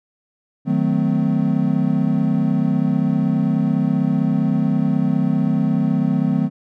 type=chord; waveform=triangle; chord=D# diminished seventh; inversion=none; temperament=equal with one note detuned; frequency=155.56 / 185 / 220 / 255.9 Hz; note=D#3 / F#3 / A3 / C4; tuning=0 / 0 / 0 / -38 cents; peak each=-19 dBFS; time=0.65-6.5 s; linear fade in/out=50 ms; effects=none